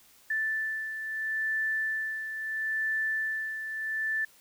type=beating tone pair; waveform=sine; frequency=1760 / 1760.75 Hz; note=A6 / A6; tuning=0 / +1 cents; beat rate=0.75 Hz; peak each=-29 / -37 dBFS; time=0.3-4.25 s; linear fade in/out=5 ms; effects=white hiss -59 dBFS RMS until 4.4 s